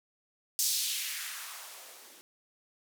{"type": "noise with band-pass filter sweep", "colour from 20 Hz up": "violet", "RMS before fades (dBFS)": -36, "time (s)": [0.59, 2.21], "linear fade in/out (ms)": 0, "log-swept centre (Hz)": [5800, 270], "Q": 1.6, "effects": []}